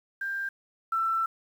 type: tone pair in turn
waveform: sine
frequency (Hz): 1589 / 1336.2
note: G6 / E6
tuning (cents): +23 / +23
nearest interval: minor third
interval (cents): 300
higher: first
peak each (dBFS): -29 / -24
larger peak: second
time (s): 0.21-0.49 / 0.92-1.26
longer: second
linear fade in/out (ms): 5
effects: 9-bit